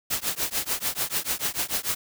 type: noise with tremolo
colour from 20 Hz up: white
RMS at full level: -24 dBFS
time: 0.1-1.95 s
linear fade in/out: 10 ms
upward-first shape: triangle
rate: 6.8 Hz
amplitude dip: 100%
effects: none